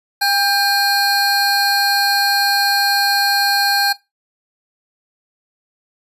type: tone cluster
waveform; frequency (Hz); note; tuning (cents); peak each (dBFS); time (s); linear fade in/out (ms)
square; 805 / 1585 / 4271; G5 / G6 / C8; +46 / +19 / +35; -19; 0.21-3.93; 10
effects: noise-tail reverb RT60 0.2 s tail -18 dB re dry + resampled to 32000 Hz